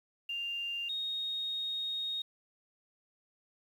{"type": "tone pair in turn", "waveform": "sine", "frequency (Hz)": [2794, 3730], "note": ["F7", "A#7"], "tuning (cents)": [0, 0], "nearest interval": "perfect fourth", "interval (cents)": 500, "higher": "second", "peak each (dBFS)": [-34, -33], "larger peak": "second", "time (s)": [[0.29, 0.89], [0.89, 2.22]], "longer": "second", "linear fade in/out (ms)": 5, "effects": ["10-bit"]}